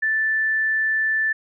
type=tone; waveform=sine; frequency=1760 Hz; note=A6; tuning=in tune; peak=-18 dBFS; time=0.02-1.33 s; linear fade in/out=10 ms; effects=none